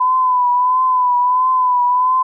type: tone with vibrato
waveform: sine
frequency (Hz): 1003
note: B5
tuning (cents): +26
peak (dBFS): -11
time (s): 0-2.23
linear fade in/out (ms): 10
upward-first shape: triangle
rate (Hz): 1.5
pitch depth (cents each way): 50
effects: none